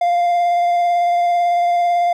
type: tone with vibrato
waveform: triangle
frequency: 698.5 Hz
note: F5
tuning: in tune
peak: -11 dBFS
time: 0.01-2.13 s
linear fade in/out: 5 ms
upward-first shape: sine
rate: 18 Hz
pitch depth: 14 cents each way
effects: none